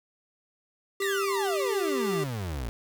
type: tone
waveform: square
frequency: 393.8 Hz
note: G4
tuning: 8 cents sharp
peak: -28 dBFS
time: 1-2.24 s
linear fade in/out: 5 ms
type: exponential sweep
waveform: 35% pulse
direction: down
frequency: 2000 to 54.4 Hz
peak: -28 dBFS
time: 1.02-2.69 s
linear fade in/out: 0 ms
effects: 8-bit